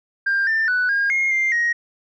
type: tone with pitch steps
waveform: sine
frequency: 1594 / 1787 / 1487 / 1621 / 2143 / 2100 / 1882 Hz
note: G6 / A6 / F#6 / G#6 / C7 / C7 / A#6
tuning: +28 / +26 / +8 / -42 / +41 / +6 / +16 cents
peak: -15 dBFS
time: 0.26-1.73 s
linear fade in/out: 10 ms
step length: 210 ms
effects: tanh soft clip ceiling -14 dBFS